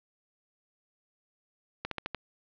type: slowing click train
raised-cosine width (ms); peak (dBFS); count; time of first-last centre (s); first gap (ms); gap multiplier
0.3; -17; 5; 1.85-2.147; 63; 1.11
effects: resampled to 11025 Hz + 8-bit